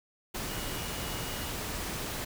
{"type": "tone in noise", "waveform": "sine", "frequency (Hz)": 2893, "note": "F#7", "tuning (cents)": -40, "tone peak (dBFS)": -46, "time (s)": [0.49, 1.5], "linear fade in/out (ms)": 10, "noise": "pink", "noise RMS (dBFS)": -36, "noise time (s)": [0.34, 2.25], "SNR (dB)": -13, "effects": []}